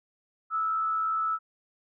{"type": "tone with frequency modulation", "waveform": "sine", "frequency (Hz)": 1310, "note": "E6", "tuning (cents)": -11, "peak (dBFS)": -25, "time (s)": [0.5, 1.39], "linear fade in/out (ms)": 50, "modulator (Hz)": 77.1, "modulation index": 0.38, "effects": []}